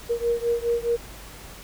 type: beating tone pair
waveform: sine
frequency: 468.6 / 473.4 Hz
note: A#4 / A#4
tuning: +9 / +27 cents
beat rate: 4.8 Hz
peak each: -24 / -25 dBFS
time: 0.09-0.97 s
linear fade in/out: 20 ms
effects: added 50 Hz sine -44 dBFS peak until 1.63 s + pink hiss -43 dBFS RMS until 1.63 s